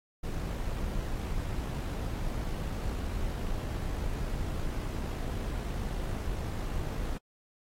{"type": "noise with amplitude modulation", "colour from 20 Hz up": "brown", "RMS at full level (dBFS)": -32, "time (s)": [0.23, 7.18], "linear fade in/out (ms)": 10, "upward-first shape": "sine", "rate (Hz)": 54.1, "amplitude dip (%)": 30, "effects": ["AAC 48 kbps"]}